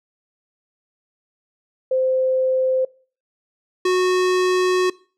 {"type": "tone pair in turn", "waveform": ["sine", "square"], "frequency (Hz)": [519, 367], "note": ["C5", "F#4"], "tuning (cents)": [-14, -14], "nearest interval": "tritone", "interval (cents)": 600, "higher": "first", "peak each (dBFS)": -16, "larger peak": "neither", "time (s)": [[1.91, 2.85], [3.85, 4.9]], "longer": "second", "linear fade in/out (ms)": 5, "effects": ["noise-tail reverb RT60 0.4 s tail -22 dB re dry", "low-pass 7000 Hz 12 dB/octave"]}